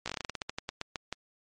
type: slowing click train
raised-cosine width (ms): 0.2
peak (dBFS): -16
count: 17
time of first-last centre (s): 0.06-1.126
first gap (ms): 16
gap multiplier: 1.17
effects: MP3 48 kbps